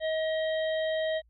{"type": "harmonic tone", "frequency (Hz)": 634, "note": "D#5", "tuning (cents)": 32, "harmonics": [1, 3, 5, 6], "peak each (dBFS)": [-27, -37, -41, -43], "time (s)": [0, 1.22], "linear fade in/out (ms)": 50, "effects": ["added 57 Hz sine -60 dBFS peak until 1.29 s"]}